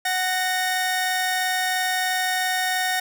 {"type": "tone pair together", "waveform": "sawtooth", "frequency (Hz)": [742.2, 1844], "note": ["F#5", "A#6"], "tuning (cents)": [5, -19], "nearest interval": "octave + major third", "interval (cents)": 1576, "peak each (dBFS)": [-20, -21], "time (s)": [0.05, 3], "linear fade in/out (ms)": 5, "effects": []}